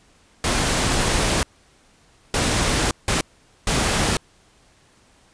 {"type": "noise bursts at uneven times", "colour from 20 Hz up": "pink", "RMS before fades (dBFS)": -20, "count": 4, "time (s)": [[0.44, 1.43], [2.34, 2.91], [3.08, 3.21], [3.67, 4.17]], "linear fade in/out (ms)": 2, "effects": ["pink hiss -56 dBFS RMS until 5.33 s", "resampled to 22050 Hz"]}